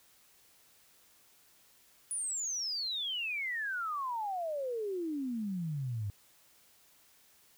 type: exponential sweep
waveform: sine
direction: down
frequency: 9956 to 98 Hz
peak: -33 dBFS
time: 2.11-6.1 s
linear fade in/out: 0 ms
effects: white hiss -64 dBFS RMS until 7.57 s